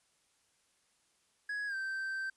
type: tone with pitch glide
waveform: triangle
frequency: 1670 to 1558.2 Hz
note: G#6 to G6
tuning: +9 to -11 cents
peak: -33 dBFS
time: 1.49-2.3 s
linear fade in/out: 5 ms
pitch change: -120 cents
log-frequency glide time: 1.67-1.75 s
effects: white hiss -73 dBFS RMS until 2.36 s + resampled to 24000 Hz